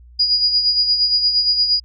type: tone with tremolo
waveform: sine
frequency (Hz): 4892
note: D#8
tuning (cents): -30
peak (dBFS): -11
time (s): 0.19-1.8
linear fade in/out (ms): 10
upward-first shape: sine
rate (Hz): 8.6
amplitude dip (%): 55
effects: added 60 Hz sine -41 dBFS peak until 1.84 s